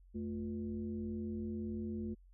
sine tone with frequency modulation, 220 Hz, A3, in tune, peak -37 dBFS, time 0.14-2.15 s, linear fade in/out 20 ms, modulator 134 Hz, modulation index 0.87, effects added 45 Hz sine -58 dBFS peak until 2.33 s

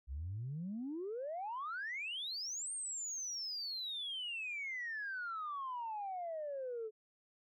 sine exponential two-way sweep, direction up then down, 61.4 to 8850 to 426.2 Hz, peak -38 dBFS, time 0.07-6.91 s, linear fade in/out 50 ms, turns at 2.72 s, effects tanh soft clip ceiling -35 dBFS

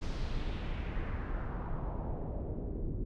brown noise with low-pass filter sweep, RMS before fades -36 dBFS, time 0.01-3.05 s, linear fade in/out 20 ms, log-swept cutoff 5600 to 320 Hz, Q 1.9, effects none

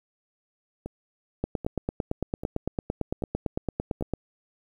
two click trains, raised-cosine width 2 ms, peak -21 / -13 dBFS, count 5 / 25, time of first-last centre 0.86-4.01 / 1.44-4.137 s, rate 1.27 / 8.9 Hz, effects 9-bit

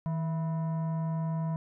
sine tone with frequency modulation, 160 Hz, D#3, 49 cents sharp, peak -27 dBFS, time 0.06-1.56 s, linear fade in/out 0 ms, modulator 823 Hz, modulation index 0.37, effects tanh soft clip ceiling -25 dBFS

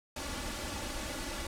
pink noise with comb filter, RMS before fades -38 dBFS, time 0.16-1.47 s, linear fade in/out 5 ms, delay 3.5 ms, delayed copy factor +0.6, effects low-pass 10000 Hz 12 dB/octave

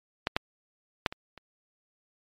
clicks, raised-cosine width 0.3 ms, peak -10 / -8 / -8 / -22 / -29 dBFS, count 5, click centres 0.271 / 0.365 / 1.062 / 1.125 / 1.377 s, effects MP3 64 kbps

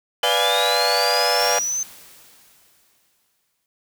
sawtooth chord, B diminished seventh, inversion none, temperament equal, 493.9 / 587.3 / 698.5 / 830.6 Hz, B4 / D5 / F5 / Ab5, 0 / 0 / 0 / 0 cents, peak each -20 dBFS, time 0.23-1.59 s, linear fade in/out 5 ms
sine linear sweep, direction up, 3016 to 6250 Hz, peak -21 dBFS, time 0.23-1.83 s, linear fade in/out 2 ms
white noise with exponential decay, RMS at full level -34 dBFS, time 1.4-3.66 s, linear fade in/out 1 ms, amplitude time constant 490 ms
effects none

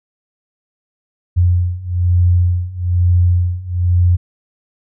sine beating tone pair, 88 / 89.1 Hz, F2 / F2, +14 / +35 cents, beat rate 1.1 Hz, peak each -15 / -13 dBFS, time 1.36-4.17 s, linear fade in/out 20 ms, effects none

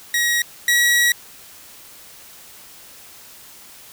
sawtooth tone pair in turn, 1900 / 1918.7 Hz, A#6 / A#6, +33 / +49 cents, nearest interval unison, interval 16 cents, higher second, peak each -13 / -10 dBFS, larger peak second, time 0.14-0.42 / 0.68-1.12 s, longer second, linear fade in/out 2 ms, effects white hiss -43 dBFS RMS until 3.92 s

